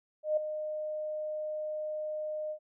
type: tone with ADSR envelope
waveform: sine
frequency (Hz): 613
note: D#5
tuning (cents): -26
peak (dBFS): -23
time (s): 0.23-2.59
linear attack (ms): 140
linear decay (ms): 6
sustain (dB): -10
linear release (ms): 81
effects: none